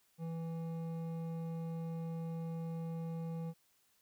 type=tone with hard clipping; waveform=sine; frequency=164.81 Hz; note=E3; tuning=in tune; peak=-40 dBFS; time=0.18-3.54 s; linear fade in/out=50 ms; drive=10 dB; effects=white hiss -73 dBFS RMS until 4.01 s